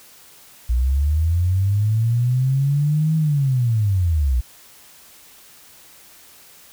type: linear two-way sweep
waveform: sine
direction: up then down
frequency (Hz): 58 to 160 to 58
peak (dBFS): -15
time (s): 0.69-4.41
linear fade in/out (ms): 10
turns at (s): 3.16
effects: white hiss -47 dBFS RMS until 6.72 s